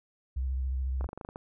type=tone with vibrato; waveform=sine; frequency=65.3 Hz; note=C2; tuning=3 cents flat; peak=-28 dBFS; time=0.36-1.07 s; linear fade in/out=10 ms; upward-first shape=square; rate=14 Hz; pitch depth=38 cents each way
type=clicks; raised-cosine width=1 ms; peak=-26 dBFS; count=9; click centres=1.01 / 1.043 / 1.09 / 1.131 / 1.176 / 1.212 / 1.249 / 1.289 / 1.359 s
effects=none